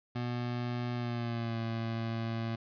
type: tone with pitch glide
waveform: 25% pulse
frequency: 121.6 to 114.11 Hz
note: B2 to A#2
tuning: -26 to -36 cents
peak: -29 dBFS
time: 0.15-2.56 s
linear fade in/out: 10 ms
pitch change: -110 cents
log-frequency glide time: 0.95-1.59 s
effects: resampled to 11025 Hz + 11-bit